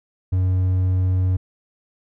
triangle tone, 92.5 Hz, F#2, in tune, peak -14 dBFS, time 0.32-1.37 s, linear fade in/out 10 ms, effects none

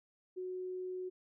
sine tone, 368 Hz, F#4, 9 cents flat, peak -38 dBFS, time 0.36-1.1 s, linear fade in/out 20 ms, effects none

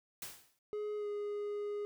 white noise with exponential decay, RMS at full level -41 dBFS, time 0.22-0.59 s, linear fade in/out 2 ms, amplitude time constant 79 ms
triangle tone with pitch glide, 420 to 413 Hz, G#4 to G#4, +19 to -10 cents, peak -34 dBFS, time 0.73-1.85 s, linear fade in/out 0 ms, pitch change -29 cents, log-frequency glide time 0.97-1.07 s
effects none

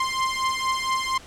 sawtooth beating tone pair, 1046.5 / 1050.8 Hz, C6 / C6, 0 / +7 cents, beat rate 4.3 Hz, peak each -22 dBFS, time 0-1.18 s, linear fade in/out 5 ms, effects pink hiss -45 dBFS RMS until 1.26 s + low-pass 8000 Hz 12 dB/octave

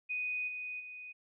sine tone with level steps, 2489 Hz, D#7, in tune, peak -33 / -38 / -44 dBFS, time 0.09-1.13 s, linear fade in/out 20 ms, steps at 0.47 / 0.79 s, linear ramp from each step 20 ms, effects none

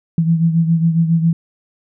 sine beating tone pair, 164.2 / 171.5 Hz, E3 / F3, -6 / -31 cents, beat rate 7.3 Hz, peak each -12 / -19 dBFS, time 0.18-1.33 s, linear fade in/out 2 ms, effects none

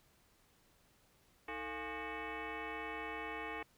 sine tone with frequency modulation, 698.5 Hz, F5, in tune, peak -40 dBFS, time 1.48-3.63 s, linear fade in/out 5 ms, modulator 382 Hz, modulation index 4.8, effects pink hiss -70 dBFS RMS until 3.77 s

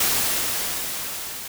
white noise with level ramp, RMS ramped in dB -20 to -34 dBFS, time 0-1.48 s, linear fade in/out 5 ms, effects none

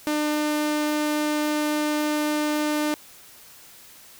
sawtooth tone, 300.6 Hz, D4, 40 cents sharp, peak -18 dBFS, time 0.07-2.94 s, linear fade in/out 0 ms, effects white hiss -48 dBFS RMS until 4.19 s

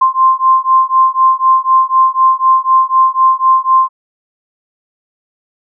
sine beating tone pair, 1048 / 1052 Hz, C6 / C6, +2 / +9 cents, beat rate 4 Hz, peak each -10 dBFS, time 0.01-3.89 s, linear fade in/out 10 ms, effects none

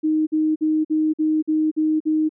sine tone bursts, 311.1 Hz, D#4, in tune, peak -16 dBFS, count 8, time 0.03-2.293 s, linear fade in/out 20 ms, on 240 ms, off 49 ms, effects none

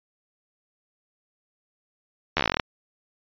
slowing click train, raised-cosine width 0.3 ms, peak -5 dBFS, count 13, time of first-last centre 2.37-2.598 s, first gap 12 ms, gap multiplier 1.08, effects resampled to 11025 Hz

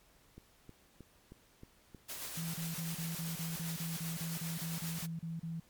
click train, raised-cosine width 3 ms, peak -37 dBFS, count 6, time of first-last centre 0.38-1.947 s, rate 3.19 Hz
white noise with tremolo, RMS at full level -42 dBFS, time 2.08-5.07 s, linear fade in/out 20 ms, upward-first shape sine, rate 7.6 Hz, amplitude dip 30%
sine tone bursts, 164.81 Hz, E3, in tune, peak -37 dBFS, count 16, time 2.37-5.6 s, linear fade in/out 5 ms, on 170 ms, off 34 ms
effects pink hiss -66 dBFS RMS until 5.69 s + MP3 96 kbps

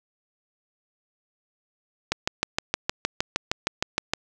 click train, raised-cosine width 0.2 ms, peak -5 dBFS, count 14, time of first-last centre 2.12-4.136 s, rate 6.45 Hz, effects none

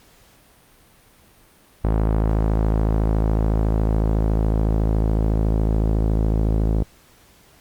sawtooth tone with low-pass filter sweep, 53.9 Hz, A1, 35 cents flat, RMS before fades -19 dBFS, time 1.84-6.83 s, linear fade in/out 5 ms, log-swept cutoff 970 to 500 Hz, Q 0.82, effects pink hiss -53 dBFS RMS until 7.6 s + Opus 48 kbps

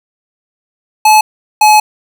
square tone pair in turn, 860 / 851.1 Hz, A5 / G#5, -40 / +42 cents, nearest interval unison, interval 18 cents, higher first, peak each -4 dBFS, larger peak neither, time 1.05-1.21 / 1.61-1.8 s, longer second, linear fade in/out 5 ms, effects none

